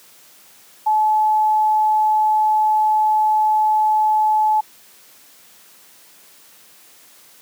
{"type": "tone", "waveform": "sine", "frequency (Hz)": 860, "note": "A5", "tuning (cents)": -40, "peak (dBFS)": -13, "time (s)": [0.86, 4.61], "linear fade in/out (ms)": 10, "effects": ["white hiss -48 dBFS RMS until 7.41 s", "high-pass 150 Hz 12 dB/octave"]}